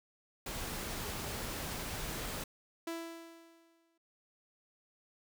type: noise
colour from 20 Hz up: pink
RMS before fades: -40 dBFS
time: 0.46-2.44 s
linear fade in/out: 5 ms
type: tone with exponential decay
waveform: sawtooth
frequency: 332.2 Hz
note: E4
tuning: 13 cents sharp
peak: -32 dBFS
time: 2.87-3.98 s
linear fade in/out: 5 ms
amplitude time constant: 240 ms
effects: none